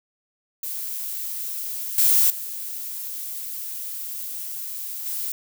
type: noise with level steps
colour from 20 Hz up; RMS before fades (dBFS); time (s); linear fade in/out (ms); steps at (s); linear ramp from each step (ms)
violet; -30 / -17 / -32 / -28; 0.63-5.32; 2; 1.98 / 2.3 / 5.06; 2
effects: none